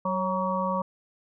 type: harmonic tone with a mistuned harmonic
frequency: 188.5 Hz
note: F#3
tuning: 32 cents sharp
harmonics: 1 / 3 / 5 / 6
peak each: -30 / -30 / -30 / -30 dBFS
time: 0.05-0.82 s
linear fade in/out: 5 ms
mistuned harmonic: 3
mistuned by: -46 cents
effects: none